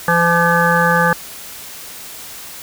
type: harmonic tone with a mistuned harmonic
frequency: 170 Hz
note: F3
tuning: 46 cents flat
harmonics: 1 / 3 / 5 / 7 / 9 / 10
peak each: -18 / -18 / -18 / -18 / -18 / -18 dBFS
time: 0.08-1.13 s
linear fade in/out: 2 ms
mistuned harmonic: 5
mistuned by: +22 cents
effects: white hiss -33 dBFS RMS until 2.62 s